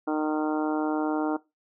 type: harmonic tone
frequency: 153.7 Hz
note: D#3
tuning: 21 cents flat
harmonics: 2 / 3 / 4 / 5 / 6 / 7 / 8 / 9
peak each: -26 / -33 / -35 / -33 / -37 / -41 / -42 / -38 dBFS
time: 0.07-1.37 s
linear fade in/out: 10 ms
effects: noise-tail reverb RT60 0.2 s tail -18 dB re dry